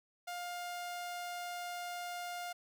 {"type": "tone", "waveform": "sawtooth", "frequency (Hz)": 706, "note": "F5", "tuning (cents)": 19, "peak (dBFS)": -36, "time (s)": [0.27, 2.53], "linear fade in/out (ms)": 10, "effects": []}